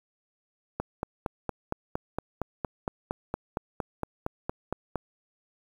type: click train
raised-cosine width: 1 ms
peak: -15 dBFS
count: 19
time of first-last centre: 0.8-4.957 s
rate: 4.33 Hz
effects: 8-bit